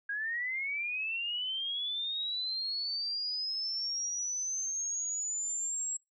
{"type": "linear sweep", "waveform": "sine", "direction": "up", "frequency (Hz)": [1617, 7670], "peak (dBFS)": -32, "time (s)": [0.09, 5.97], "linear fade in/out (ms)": 5, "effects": ["noise-tail reverb RT60 0.2 s tail -25 dB re dry"]}